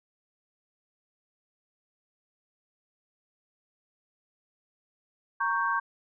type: chord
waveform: sine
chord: G diminished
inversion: first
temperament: equal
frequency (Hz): 932.3 / 1108.7 / 1568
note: Bb5 / Db6 / G6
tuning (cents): 0 / 0 / 0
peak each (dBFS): -31 / -28 / -29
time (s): 5.4-5.8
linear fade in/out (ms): 10
effects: none